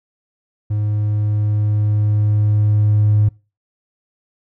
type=tone with level ramp; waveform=triangle; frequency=105.1 Hz; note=G#2; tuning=21 cents sharp; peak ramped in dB=-14 to -7 dBFS; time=0.7-3.29 s; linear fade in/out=10 ms; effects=noise-tail reverb RT60 0.3 s tail -26 dB re dry + tanh soft clip ceiling -6 dBFS